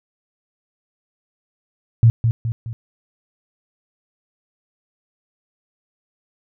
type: tone with echo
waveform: sine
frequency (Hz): 114.9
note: A#2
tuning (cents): -25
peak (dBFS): -7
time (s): 2.03-2.1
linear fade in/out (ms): 0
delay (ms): 210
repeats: 3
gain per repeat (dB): -6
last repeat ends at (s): 2.73
effects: none